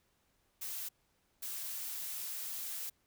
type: noise bursts at uneven times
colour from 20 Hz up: blue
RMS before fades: -41 dBFS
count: 2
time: 0.61-0.89 / 1.42-2.9 s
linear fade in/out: 10 ms
effects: pink hiss -75 dBFS RMS until 3.06 s

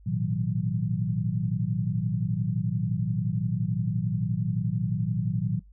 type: tone cluster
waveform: sine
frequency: 111 / 122.5 / 158.9 / 184.8 Hz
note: A2 / B2 / D#3 / F#3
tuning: +16 / -14 / +37 / -2 cents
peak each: -30 dBFS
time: 0.06-5.6 s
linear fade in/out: 10 ms
effects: noise-tail reverb RT60 0.2 s tail -25 dB re dry + added 50 Hz sine -49 dBFS peak until 5.72 s

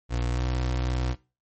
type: tone with pitch glide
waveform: 30% pulse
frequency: 60 to 62.44 Hz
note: B1 to B1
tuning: -49 to +20 cents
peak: -22 dBFS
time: 0.09-1.16 s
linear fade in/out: 50 ms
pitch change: +69 cents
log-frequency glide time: 0.29-0.42 s
effects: noise-tail reverb RT60 0.3 s tail -20 dB re dry + MP3 32 kbps

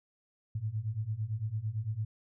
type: beating tone pair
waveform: sine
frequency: 103.9 / 112.8 Hz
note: G#2 / A2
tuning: +1 / +44 cents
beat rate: 8.9 Hz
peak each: -36 / -34 dBFS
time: 0.55-2.05 s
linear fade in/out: 5 ms
effects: none

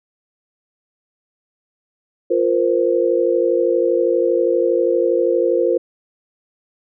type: chord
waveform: sine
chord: F suspended fourth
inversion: none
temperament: equal with one note detuned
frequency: 349.2 / 466.2 / 518.7 Hz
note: F4 / Bb4 / C5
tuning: 0 / 0 / -15 cents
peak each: -18 dBFS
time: 2.3-5.78 s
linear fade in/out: 10 ms
effects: none

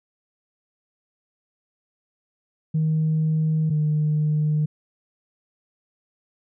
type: tone pair in turn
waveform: sine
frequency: 157.1 / 152.01 Hz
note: D#3 / D#3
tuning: +17 / -40 cents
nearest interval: minor second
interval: 57 cents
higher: first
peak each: -17 dBFS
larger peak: neither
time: 2.74-3.7 / 3.7-4.66 s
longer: neither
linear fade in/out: 10 ms
effects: tanh soft clip ceiling -15 dBFS

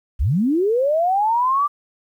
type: linear sweep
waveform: sine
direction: up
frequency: 45.1 to 1186 Hz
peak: -15 dBFS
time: 0.19-1.68 s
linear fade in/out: 20 ms
effects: 9-bit

